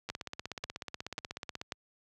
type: two click trains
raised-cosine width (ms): 0.2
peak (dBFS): -21 / -18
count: 26 / 4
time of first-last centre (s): 0.09-1.614 / 0.1-1.722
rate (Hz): 16.4 / 1.85
effects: high-pass 60 Hz 12 dB/octave